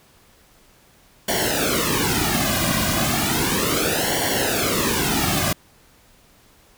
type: noise with flanger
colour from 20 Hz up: pink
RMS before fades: -21 dBFS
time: 1.28-5.53 s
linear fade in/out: 5 ms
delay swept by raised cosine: 0.79 to 2.29 ms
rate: 0.34 Hz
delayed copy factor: -0.95
effects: pink hiss -54 dBFS RMS until 6.77 s